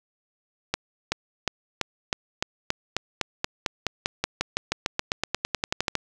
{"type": "accelerating click train", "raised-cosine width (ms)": 0.2, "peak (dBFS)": -6, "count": 29, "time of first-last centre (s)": [0.74, 5.953], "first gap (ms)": 380, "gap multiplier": 0.94, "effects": []}